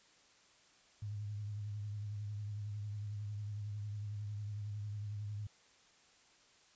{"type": "tone with vibrato", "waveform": "sine", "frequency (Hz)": 103.83, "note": "G#2", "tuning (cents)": 0, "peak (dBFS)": -39, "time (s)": [1.02, 5.47], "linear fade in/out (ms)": 5, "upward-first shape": "triangle", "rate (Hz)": 11, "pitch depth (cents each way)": 52, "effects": ["white hiss -66 dBFS RMS until 6.75 s", "resampled to 16000 Hz"]}